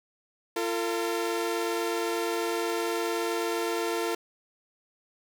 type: tone pair together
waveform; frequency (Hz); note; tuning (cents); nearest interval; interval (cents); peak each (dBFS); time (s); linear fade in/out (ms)
sawtooth; 343.4 / 451.4; F4 / A4; -29 / +44; perfect fourth; 473; -26; 0.56-4.15; 5
effects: none